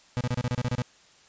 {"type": "tone bursts", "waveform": "35% pulse", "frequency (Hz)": 123.47, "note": "B2", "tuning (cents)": 0, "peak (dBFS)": -23, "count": 10, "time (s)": [0.17, 0.82], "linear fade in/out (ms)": 0, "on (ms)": 38, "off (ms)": 30, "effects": ["white hiss -57 dBFS RMS until 1.28 s", "resampled to 16000 Hz"]}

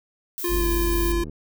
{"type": "noise", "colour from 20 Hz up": "violet", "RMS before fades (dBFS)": -31, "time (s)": [0.38, 1.12], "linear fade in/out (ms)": 0}
{"type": "tone with pitch glide", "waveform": "square", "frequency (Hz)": [349.2, 342.6], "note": ["F4", "F4"], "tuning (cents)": [0, -33], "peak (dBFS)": -24, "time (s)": [0.44, 1.24], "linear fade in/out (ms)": 5, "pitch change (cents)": -33, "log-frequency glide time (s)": [0.58, 0.65]}
{"type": "tone", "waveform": "sine", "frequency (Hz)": 49, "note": "G1", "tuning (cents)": 0, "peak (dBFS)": -22, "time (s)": [0.48, 1.25], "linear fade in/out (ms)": 50}
{"type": "click train", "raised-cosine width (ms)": 3, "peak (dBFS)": -24, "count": 60, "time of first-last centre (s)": [0.52, 1.296], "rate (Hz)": 76}
{"effects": []}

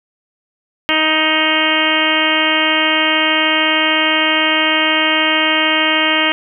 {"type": "harmonic tone", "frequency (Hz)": 313.2, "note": "D#4", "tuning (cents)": 11, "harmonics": [1, 2, 3, 4, 5, 6, 7, 8, 9, 10], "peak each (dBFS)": [-21, -22, -23, -22, -23, -20, -19, -23, -19, -20], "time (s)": [0.89, 6.32], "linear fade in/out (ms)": 0, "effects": []}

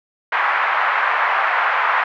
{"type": "band-pass noise", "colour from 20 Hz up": "pink", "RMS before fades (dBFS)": -18, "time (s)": [0.32, 2.04], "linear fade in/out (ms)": 5, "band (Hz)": [850, 2000], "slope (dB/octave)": 24, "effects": []}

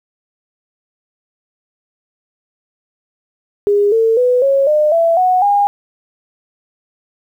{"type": "tone with pitch steps", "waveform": "sine", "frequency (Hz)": [408.4, 450.5, 497, 548.3, 604.9, 667.3, 736.1, 812.1], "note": ["G#4", "A4", "B4", "C#5", "D#5", "E5", "F#5", "G#5"], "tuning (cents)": [-29, 41, 11, -19, -49, 21, -9, -39], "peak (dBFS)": -9, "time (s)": [3.67, 5.67], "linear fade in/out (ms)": 0, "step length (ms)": 250, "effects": ["8-bit"]}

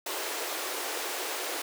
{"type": "high-pass noise", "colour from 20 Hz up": "pink", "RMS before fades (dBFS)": -34, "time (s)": [0.06, 1.62], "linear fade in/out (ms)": 5, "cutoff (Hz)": 330, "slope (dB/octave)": 48, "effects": []}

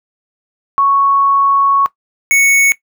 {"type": "tone pair in turn", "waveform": ["sine", "square"], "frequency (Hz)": [1108.7, 2217], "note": ["C#6", "C#7"], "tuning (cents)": [0, 0], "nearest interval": "octave", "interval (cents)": 1200, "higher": "second", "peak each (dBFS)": -8, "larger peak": "neither", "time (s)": [[0.78, 1.86], [2.31, 2.72]], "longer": "first", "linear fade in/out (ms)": 0, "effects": ["noise-tail reverb RT60 0.1 s tail -18 dB re dry"]}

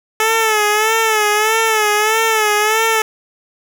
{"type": "tone with vibrato", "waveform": "10% pulse", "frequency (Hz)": 433.5, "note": "A4", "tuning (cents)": -26, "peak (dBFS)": -4, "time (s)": [0.2, 3.02], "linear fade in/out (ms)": 2, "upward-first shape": "sine", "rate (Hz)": 1.6, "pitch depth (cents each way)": 67, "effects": []}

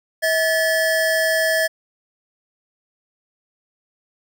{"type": "tone pair together", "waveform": "square", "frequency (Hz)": [643.2, 1732], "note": ["E5", "A6"], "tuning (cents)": [-43, -28], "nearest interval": "octave + perfect fourth", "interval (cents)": 1715, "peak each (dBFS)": -20, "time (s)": [0.22, 1.68], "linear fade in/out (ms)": 20, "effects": []}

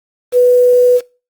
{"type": "tone with quantisation", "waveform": "sine", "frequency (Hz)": 493.9, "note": "B4", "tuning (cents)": 0, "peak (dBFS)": -5, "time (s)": [0.32, 1.01], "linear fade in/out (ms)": 50, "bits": 5, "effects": ["noise-tail reverb RT60 0.3 s tail -22 dB re dry", "Opus 32 kbps"]}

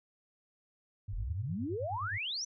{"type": "tone with tremolo", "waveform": "sine", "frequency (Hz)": 100, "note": "G2", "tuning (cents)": 35, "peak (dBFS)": -35, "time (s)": [1.08, 2.18], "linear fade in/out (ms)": 5, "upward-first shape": "sine", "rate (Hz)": 9.6, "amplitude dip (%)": 95}
{"type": "exponential sweep", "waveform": "sine", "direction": "up", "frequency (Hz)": [35.92, 6160], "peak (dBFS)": -34, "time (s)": [1.12, 2.45], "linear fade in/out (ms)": 10}
{"effects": []}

